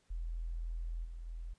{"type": "tone with level steps", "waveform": "sine", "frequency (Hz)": 41.61, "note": "E1", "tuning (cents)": 17, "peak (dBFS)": [-36, -42, -40], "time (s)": [0.1, 1.54], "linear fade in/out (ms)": 10, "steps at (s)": [1.04, 1.26], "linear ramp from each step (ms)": 10, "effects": ["pink hiss -73 dBFS RMS until 1.58 s", "resampled to 22050 Hz"]}